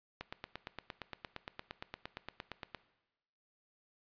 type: click train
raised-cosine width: 0.3 ms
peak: -25 dBFS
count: 23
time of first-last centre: 0.21-2.747 s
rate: 8.67 Hz
effects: noise-tail reverb RT60 1.0 s tail -17 dB re dry + resampled to 11025 Hz